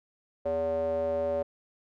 square tone with band-pass filter, 81.6 Hz, E2, 17 cents flat, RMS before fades -29 dBFS, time 0.45-1.43 s, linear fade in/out 10 ms, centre 550 Hz, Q 7.7, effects none

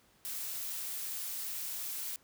blue noise, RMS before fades -39 dBFS, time 0.25-2.16 s, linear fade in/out 0 ms, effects pink hiss -66 dBFS RMS until 2.23 s + high-pass 60 Hz 12 dB/octave

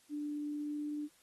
sine tone with pitch glide, 295 to 296.7 Hz, D4 to D4, +8 to +18 cents, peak -36 dBFS, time 0.09-1.09 s, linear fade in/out 50 ms, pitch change +10 cents, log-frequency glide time 0.49-0.96 s, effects white hiss -67 dBFS RMS until 1.22 s + AAC 32 kbps

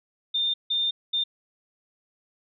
sine tone bursts at uneven times, 3613 Hz, A7, 45 cents sharp, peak -22 dBFS, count 3, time 0.34-0.54 / 0.7-0.91 / 1.13-1.24 s, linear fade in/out 10 ms, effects none

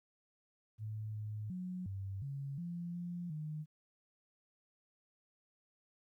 sine tone with pitch steps, 108 / 106.5 / 182.4 / 97.3 / 138.9 / 172.6 / 174.7 / 153.2 Hz, A2 / G#2 / F#3 / G2 / C#3 / F3 / F3 / D#3, -32 / +44 / -24 / -12 / +4 / -20 / +1 / -27 cents, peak -39 dBFS, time 0.78-3.66 s, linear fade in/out 50 ms, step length 360 ms, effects 13-bit

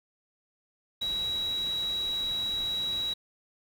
sine tone in noise, 3874 Hz, B7, 34 cents flat, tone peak -28 dBFS, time 1.01-3.14 s, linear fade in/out 10 ms, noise pink, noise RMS -45 dBFS, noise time 1.01-3.14 s, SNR +14 dB, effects none

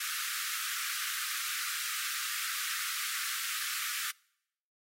pink high-pass noise, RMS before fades -36 dBFS, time 0-4.11 s, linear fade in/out 5 ms, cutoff 1200 Hz, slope 96 dB/octave, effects noise-tail reverb RT60 0.8 s tail -26 dB re dry + AAC 48 kbps

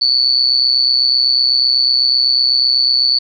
sine tone with amplitude modulation, 4467 Hz, C#8, 12 cents sharp, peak -6 dBFS, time 0.01-3.19 s, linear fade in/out 10 ms, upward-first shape sine, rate 128 Hz, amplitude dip 95%, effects none

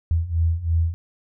sine beating tone pair, 81 / 84 Hz, E2 / E2, -30 / +33 cents, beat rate 3 Hz, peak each -23 / -20 dBFS, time 0.11-0.94 s, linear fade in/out 0 ms, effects none

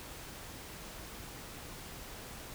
silence, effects pink hiss -47 dBFS RMS until 2.54 s

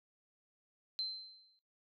sine tone with exponential decay, 4100 Hz, C8, 36 cents flat, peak -33 dBFS, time 0.99-1.59 s, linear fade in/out 0 ms, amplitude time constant 130 ms, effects noise-tail reverb RT60 0.3 s tail -22 dB re dry

